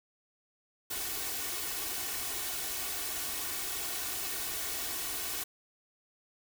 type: noise with comb filter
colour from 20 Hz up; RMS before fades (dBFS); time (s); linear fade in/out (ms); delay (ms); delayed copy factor
white; -36; 0.9-5.44; 10; 2.7; +0.65
effects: none